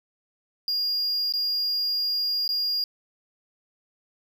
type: tone with dropouts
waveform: triangle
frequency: 4831 Hz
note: D8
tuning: 48 cents sharp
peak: -22 dBFS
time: 0.68-2.84 s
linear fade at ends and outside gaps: 1 ms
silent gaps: 1.324-1.337 / 2.478-2.49 s
effects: none